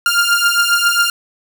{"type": "beating tone pair", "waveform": "sawtooth", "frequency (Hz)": [1396.9, 1404.3], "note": ["F6", "F6"], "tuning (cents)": [0, 9], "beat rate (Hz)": 7.4, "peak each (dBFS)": -11, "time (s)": [0.06, 1.1], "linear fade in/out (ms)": 2, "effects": []}